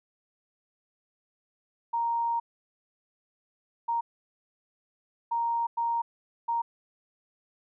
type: tone bursts at uneven times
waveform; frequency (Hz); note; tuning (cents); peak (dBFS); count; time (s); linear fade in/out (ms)
sine; 932.3; A#5; 0; -25; 5; 1.93-2.4 / 3.88-4.01 / 5.31-5.67 / 5.77-6.02 / 6.48-6.62; 10
effects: none